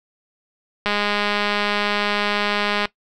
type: click train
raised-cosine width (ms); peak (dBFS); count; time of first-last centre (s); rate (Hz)
0.3; -5; 412; 0.86-2.855; 206
effects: noise-tail reverb RT60 0.1 s tail -18 dB re dry